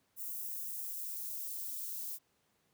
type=noise with high-pass filter sweep; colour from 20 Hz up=violet; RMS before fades=-41 dBFS; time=0.16-2.19 s; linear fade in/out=50 ms; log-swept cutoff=7500 to 3600 Hz; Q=0.74; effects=pink hiss -75 dBFS RMS until 2.73 s + high-pass 100 Hz 12 dB/octave